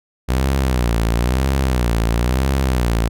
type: tone with vibrato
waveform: sawtooth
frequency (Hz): 61.7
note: B1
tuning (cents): -1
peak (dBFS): -11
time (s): 0.28-3.09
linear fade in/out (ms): 20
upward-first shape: sine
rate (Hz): 1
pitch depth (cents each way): 160
effects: none